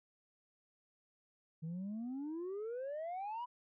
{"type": "exponential sweep", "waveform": "sine", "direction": "up", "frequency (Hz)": [155.56, 1000], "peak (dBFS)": -37, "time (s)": [1.62, 3.46], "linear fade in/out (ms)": 20, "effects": ["tanh soft clip ceiling -38 dBFS"]}